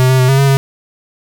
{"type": "tone with pitch steps", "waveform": "square", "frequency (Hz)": [128.5, 130.4, 128, 135.2, 138.1, 136.3], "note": ["C3", "C3", "C3", "C#3", "C#3", "C#3"], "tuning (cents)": [-31, -5, -38, -43, -6, -29], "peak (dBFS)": -8, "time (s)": [0, 0.57], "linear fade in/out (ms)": 0, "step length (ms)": 95, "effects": []}